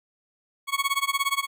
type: tone with tremolo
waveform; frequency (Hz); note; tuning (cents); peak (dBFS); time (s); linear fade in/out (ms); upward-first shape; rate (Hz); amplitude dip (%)
20% pulse; 1108.7; C#6; 0; -15; 0.67-1.47; 50; sine; 17; 95
effects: none